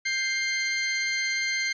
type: tone pair together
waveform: sawtooth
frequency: 1580 / 2101 Hz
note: G6 / C7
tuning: +13 / +7 cents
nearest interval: perfect fourth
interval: 494 cents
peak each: -29 / -22 dBFS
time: 0.05-1.73 s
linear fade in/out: 10 ms
effects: resampled to 16000 Hz + 10-bit